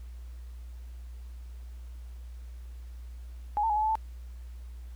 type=tone with pitch steps; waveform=sine; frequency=834 / 897 / 838 / 856 / 868 / 881 Hz; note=G#5 / A5 / G#5 / A5 / A5 / A5; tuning=+7 / +33 / +15 / -48 / -24 / +2 cents; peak=-24 dBFS; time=3.57-3.954 s; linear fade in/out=0 ms; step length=64 ms; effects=added 60 Hz sine -40 dBFS peak until 4.95 s + pink hiss -63 dBFS RMS until 4.95 s